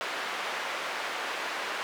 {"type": "band-pass noise", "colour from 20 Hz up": "white", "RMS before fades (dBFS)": -34, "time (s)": [0.01, 1.83], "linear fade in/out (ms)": 0, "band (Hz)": [490, 2100], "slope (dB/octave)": 12, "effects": []}